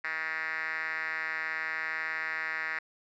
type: tone with band-pass filter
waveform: 5% pulse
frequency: 159.2 Hz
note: D#3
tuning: 40 cents sharp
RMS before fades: -34 dBFS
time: 0.04-2.79 s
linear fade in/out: 5 ms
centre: 1900 Hz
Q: 4.7
effects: resampled to 16000 Hz